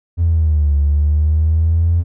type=exponential two-way sweep; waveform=triangle; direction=down then up; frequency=86 to 71.1 to 86 Hz; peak=-7 dBFS; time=0.17-2.04 s; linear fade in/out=50 ms; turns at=0.76 s; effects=tanh soft clip ceiling -8 dBFS